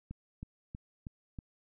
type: click train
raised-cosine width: 5 ms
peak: -29 dBFS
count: 5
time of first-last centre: 0.11-1.388 s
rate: 3.13 Hz
effects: none